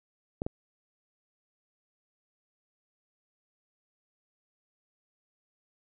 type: clicks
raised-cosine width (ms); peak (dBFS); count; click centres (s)
2; -18; 2; 0.419 / 0.465
effects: none